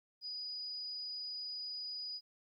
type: tone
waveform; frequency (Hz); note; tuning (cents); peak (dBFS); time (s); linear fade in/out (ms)
sine; 4936; D#8; -15; -40; 0.21-2.21; 50
effects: 13-bit